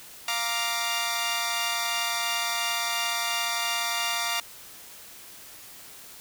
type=chord; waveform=10% pulse; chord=Bb major; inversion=second; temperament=equal; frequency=698.5 / 932.3 / 1174.7 Hz; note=F5 / Bb5 / D6; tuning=0 / 0 / 0 cents; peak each=-22 dBFS; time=0.28-4.4 s; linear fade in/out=2 ms; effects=white hiss -46 dBFS RMS until 6.2 s